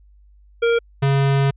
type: tone pair in turn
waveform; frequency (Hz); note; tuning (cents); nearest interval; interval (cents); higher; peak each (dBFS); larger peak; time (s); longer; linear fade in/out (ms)
square; 466.2 / 138; A#4 / C#3; 0 / -7; octave + major sixth; 2107; first; -15; neither; 0.62-0.79 / 1.02-1.51; second; 10
effects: added 50 Hz sine -47 dBFS peak until 1.56 s + resampled to 8000 Hz